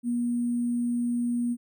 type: tone with sample-and-hold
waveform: sine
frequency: 240 Hz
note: B3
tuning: 49 cents flat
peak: -24 dBFS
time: 0.03-1.57 s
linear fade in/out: 50 ms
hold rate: 8820 Hz
effects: none